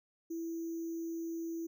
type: tone with sample-and-hold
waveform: sine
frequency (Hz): 331.7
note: E4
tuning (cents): +11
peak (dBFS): -36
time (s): 0.3-1.67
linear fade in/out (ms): 10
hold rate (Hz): 6300
effects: none